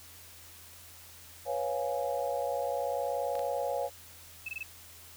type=chord; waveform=sine; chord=C# dominant seventh; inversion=third; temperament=equal; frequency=493.9 / 554.4 / 698.5 / 830.6 Hz; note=B4 / C#5 / E#5 / G#5; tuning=0 / 0 / 0 / 0 cents; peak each=-36 / -33 / -36 / -37 dBFS; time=1.45-3.9 s; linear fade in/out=50 ms
type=clicks; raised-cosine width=0.2 ms; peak=-27 dBFS; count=2; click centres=3.354 / 3.393 s
type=tone bursts; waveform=sine; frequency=2613 Hz; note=E7; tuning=16 cents flat; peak=-34 dBFS; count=4; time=4.46-4.631 s; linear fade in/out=5 ms; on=27 ms; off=21 ms
effects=added 85 Hz sine -58 dBFS peak until 5.16 s + white hiss -52 dBFS RMS until 5.16 s